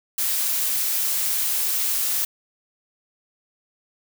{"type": "noise", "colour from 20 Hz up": "blue", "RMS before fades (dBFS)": -23, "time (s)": [0.18, 2.25], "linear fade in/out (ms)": 5, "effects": []}